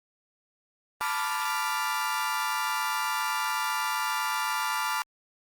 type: chord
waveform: 35% pulse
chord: B half-diminished seventh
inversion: third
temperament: equal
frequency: 880 / 987.8 / 1174.7 / 1396.9 Hz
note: A5 / B5 / D6 / F6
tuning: 0 / 0 / 0 / 0 cents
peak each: -31 dBFS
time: 1.01-5.02 s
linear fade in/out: 0 ms
effects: Opus 24 kbps